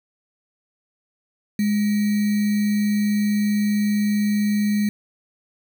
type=tone with sample-and-hold; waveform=sine; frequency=207.7 Hz; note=G#3; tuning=in tune; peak=-17 dBFS; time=1.59-4.89 s; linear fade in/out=2 ms; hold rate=2100 Hz; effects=none